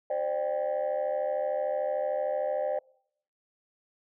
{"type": "chord", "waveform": "sine", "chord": "C suspended second", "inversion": "none", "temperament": "equal with one note detuned", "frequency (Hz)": [523.3, 596.6, 784], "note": ["C5", "D5", "G5"], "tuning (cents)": [0, 27, 0], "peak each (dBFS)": [-30, -28, -34], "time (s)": [0.1, 2.79], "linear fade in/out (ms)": 5, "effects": ["noise-tail reverb RT60 0.7 s tail -26 dB re dry", "tanh soft clip ceiling -22 dBFS"]}